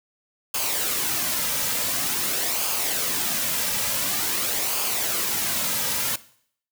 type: noise with flanger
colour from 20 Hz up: white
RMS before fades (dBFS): -25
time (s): 0.54-6.16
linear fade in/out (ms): 5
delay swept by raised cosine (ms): 0.52 to 2.82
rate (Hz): 0.47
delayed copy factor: -0.5
effects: noise-tail reverb RT60 0.6 s tail -18 dB re dry